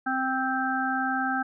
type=harmonic tone; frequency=261.6 Hz; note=C4; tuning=in tune; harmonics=1 / 3 / 5 / 6; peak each=-30 / -29 / -32 / -29 dBFS; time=0.06-1.43 s; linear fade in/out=10 ms; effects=none